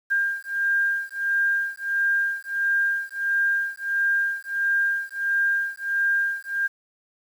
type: beating tone pair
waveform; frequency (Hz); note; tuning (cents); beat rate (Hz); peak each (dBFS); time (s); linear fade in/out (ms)
sine; 1600 / 1601.5; G6 / G6; +35 / +37; 1.5; -24; 0.1-6.68; 20
effects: 8-bit